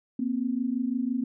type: tone pair together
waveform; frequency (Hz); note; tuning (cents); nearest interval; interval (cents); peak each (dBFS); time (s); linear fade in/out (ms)
sine; 237.4 / 263.3; A#3 / C4; +32 / +11; major second; 179; -28; 0.19-1.24; 5
effects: none